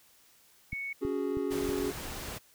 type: tone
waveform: sine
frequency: 2217 Hz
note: C#7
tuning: in tune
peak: -34 dBFS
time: 0.72-0.93 s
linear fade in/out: 5 ms
type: click train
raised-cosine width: 5 ms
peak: -27 dBFS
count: 4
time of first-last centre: 0.73-1.692 s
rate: 3.12 Hz
type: chord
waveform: triangle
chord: C# suspended fourth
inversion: none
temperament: equal with one note detuned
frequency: 280.2 / 370 / 415.3 Hz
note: C#4 / F#4 / G#4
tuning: +19 / 0 / 0 cents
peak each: -32 dBFS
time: 1.01-1.92 s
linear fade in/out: 20 ms
type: noise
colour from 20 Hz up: pink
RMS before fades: -40 dBFS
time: 1.5-2.39 s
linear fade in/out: 20 ms
effects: white hiss -62 dBFS RMS until 2.54 s

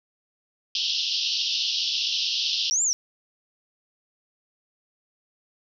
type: band-pass noise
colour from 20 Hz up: pink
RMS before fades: -26 dBFS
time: 0.75-2.7 s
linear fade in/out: 2 ms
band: 2800 to 5600 Hz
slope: 96 dB/octave
type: linear two-way sweep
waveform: sine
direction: up then down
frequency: 5470 to 7459 to 5470 Hz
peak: -20 dBFS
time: 2.71-2.93 s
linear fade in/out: 0 ms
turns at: 2.83 s
effects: none

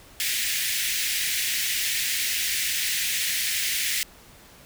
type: high-pass noise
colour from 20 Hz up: pink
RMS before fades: -26 dBFS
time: 0.2-4.03 s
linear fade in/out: 0 ms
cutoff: 1800 Hz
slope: 48 dB/octave
effects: pink hiss -50 dBFS RMS until 4.65 s

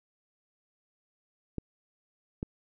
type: clicks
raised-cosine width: 3 ms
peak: -20 dBFS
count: 2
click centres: 1.583 / 2.429 s
effects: none

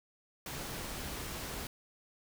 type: noise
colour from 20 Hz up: pink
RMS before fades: -41 dBFS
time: 0.46-1.67 s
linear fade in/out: 2 ms
effects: none

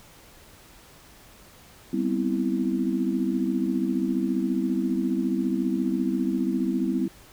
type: chord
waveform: sine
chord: C major seventh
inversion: second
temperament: equal with one note detuned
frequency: 196 / 246.9 / 261.6 / 327.7 Hz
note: G3 / B3 / C4 / E4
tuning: 0 / 0 / 0 / -10 cents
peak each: -28 dBFS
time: 1.93-7.08 s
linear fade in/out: 5 ms
effects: pink hiss -51 dBFS RMS until 7.32 s

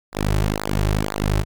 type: tone with flanger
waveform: sawtooth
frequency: 51.4 Hz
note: G#1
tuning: 17 cents flat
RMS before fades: -21 dBFS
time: 0.12-1.45 s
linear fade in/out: 50 ms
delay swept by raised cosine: 0.32 to 4.22 ms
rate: 2 Hz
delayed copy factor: -1
effects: none

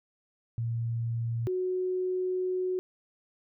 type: tone pair in turn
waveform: sine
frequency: 116 / 368.3 Hz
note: A#2 / F#4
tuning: -8 / -8 cents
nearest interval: octave + minor sixth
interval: 2000 cents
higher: second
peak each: -28 / -27 dBFS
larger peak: second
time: 0.58-1.47 / 1.47-2.79 s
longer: second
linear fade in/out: 0 ms
effects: none

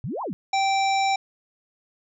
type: exponential two-way sweep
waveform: sine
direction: up then down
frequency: 105 to 1100 to 151.3 Hz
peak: -27 dBFS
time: 0.04-0.33 s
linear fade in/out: 0 ms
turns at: 0.22 s
type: harmonic tone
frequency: 780 Hz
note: G5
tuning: 9 cents flat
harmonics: 1 / 3 / 5 / 7 / 9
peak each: -20 / -28 / -32 / -35 / -38 dBFS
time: 0.53-1.16 s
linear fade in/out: 5 ms
effects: none

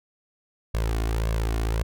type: tone with flanger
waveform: sawtooth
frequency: 55.4 Hz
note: A1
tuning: 13 cents sharp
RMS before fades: -25 dBFS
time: 0.74-1.83 s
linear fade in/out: 5 ms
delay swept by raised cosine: 1.8 to 2.8 ms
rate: 1.8 Hz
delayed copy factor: +0.65
effects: none

